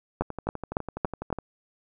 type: two click trains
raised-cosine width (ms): 1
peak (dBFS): -19 / -10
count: 15 / 5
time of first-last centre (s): 0.22-1.387 / 0.21-1.327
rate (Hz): 12 / 3.58
effects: none

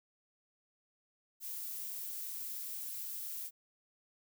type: noise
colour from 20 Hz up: violet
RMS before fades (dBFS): -42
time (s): 1.4-3.51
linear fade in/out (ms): 50
effects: none

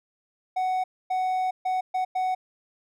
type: tone bursts at uneven times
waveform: triangle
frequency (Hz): 744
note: F#5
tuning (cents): +9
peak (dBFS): -21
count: 5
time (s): 0.56-0.84 / 1.1-1.51 / 1.65-1.81 / 1.94-2.05 / 2.15-2.35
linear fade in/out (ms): 10
effects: none

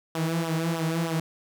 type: tone with flanger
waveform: sawtooth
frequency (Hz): 164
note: E3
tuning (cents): -9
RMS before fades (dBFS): -27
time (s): 0.15-1.2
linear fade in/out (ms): 2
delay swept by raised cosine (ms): 0.44 to 5.14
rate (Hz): 3.2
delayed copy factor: -0.75
effects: none

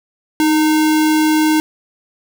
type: tone with sample-and-hold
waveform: sine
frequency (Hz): 311.1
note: D#4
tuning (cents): 0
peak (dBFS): -10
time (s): 0.4-1.6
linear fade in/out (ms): 0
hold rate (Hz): 1225
effects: none

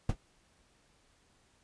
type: noise with exponential decay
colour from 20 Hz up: brown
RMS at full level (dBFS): -23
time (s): 0.09-0.17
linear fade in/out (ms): 5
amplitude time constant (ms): 17
effects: pink hiss -68 dBFS RMS until 1.63 s + resampled to 22050 Hz

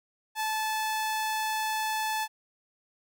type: tone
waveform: sawtooth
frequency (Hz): 870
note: A5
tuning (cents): -20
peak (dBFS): -24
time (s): 0.35-2.28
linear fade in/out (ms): 50
effects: none

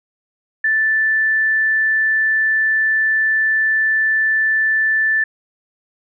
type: tone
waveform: sine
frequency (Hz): 1760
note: A6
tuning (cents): 0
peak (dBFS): -13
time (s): 0.64-5.24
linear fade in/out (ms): 5
effects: none

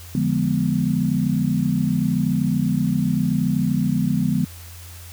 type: chord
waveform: sine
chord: D diminished seventh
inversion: none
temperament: equal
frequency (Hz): 146.83 / 174.61 / 207.7 / 246.9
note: D3 / F3 / Ab3 / Cb4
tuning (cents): 0 / 0 / 0 / 0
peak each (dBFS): -23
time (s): 0.15-4.45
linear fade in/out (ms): 2
effects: added 86 Hz sine -38 dBFS peak until 5.12 s + white hiss -43 dBFS RMS until 5.12 s

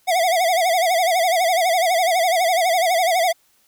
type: tone with vibrato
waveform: square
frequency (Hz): 700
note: F5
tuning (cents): +4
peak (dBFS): -16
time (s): 0.07-3.33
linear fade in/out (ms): 20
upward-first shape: sine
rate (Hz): 12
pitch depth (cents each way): 130
effects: white hiss -60 dBFS RMS until 3.67 s

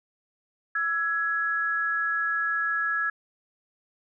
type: tone pair together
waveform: sine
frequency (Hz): 1330.2 / 1676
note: E6 / G#6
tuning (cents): +15 / +15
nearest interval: major third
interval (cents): 400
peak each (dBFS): -29 / -25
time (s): 0.75-3.1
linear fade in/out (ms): 5
effects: none

